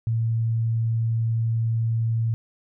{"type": "tone", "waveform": "sine", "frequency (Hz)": 113.9, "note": "A#2", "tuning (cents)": -40, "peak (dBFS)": -20, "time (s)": [0.07, 2.34], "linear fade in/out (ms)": 0, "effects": []}